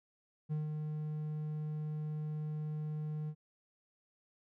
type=tone with ADSR envelope; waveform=triangle; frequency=152.7 Hz; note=D#3; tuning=32 cents flat; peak=-30 dBFS; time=0.49-3.35 s; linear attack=30 ms; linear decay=150 ms; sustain=-4 dB; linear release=65 ms; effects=none